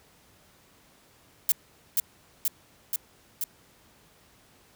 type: noise with echo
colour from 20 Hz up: violet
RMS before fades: -21 dBFS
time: 1.49-1.52 s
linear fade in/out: 2 ms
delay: 480 ms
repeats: 4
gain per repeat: -2 dB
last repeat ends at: 3.44 s
effects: pink hiss -59 dBFS RMS until 4.75 s + high-pass 60 Hz 12 dB/octave